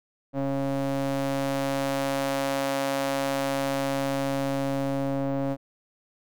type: ring-modulated tone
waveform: sawtooth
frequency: 137.3 Hz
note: C#3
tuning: 16 cents flat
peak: -18 dBFS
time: 0.33-5.57 s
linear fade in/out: 50 ms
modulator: 412 Hz
effects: none